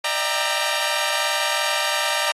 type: chord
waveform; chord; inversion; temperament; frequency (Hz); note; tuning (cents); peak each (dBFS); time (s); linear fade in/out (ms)
10% pulse; E half-diminished seventh; third; equal with one note detuned; 598.3 / 659.3 / 784 / 932.3; D5 / E5 / G5 / Bb5; +32 / 0 / 0 / 0; -17 / -21 / -21 / -16; 0.04-2.32; 5
effects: AAC 32 kbps